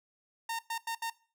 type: tone bursts at uneven times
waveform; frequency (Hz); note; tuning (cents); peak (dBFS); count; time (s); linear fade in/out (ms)
sawtooth; 915; A#5; -32; -29; 4; 0.49-0.59 / 0.7-0.78 / 0.87-0.95 / 1.02-1.1; 5
effects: noise-tail reverb RT60 0.4 s tail -20 dB re dry